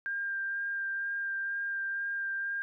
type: tone with vibrato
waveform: sine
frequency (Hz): 1596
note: G6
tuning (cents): +31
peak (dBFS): -31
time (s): 0.06-2.62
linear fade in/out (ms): 0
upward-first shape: sine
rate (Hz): 2.1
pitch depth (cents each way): 12
effects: none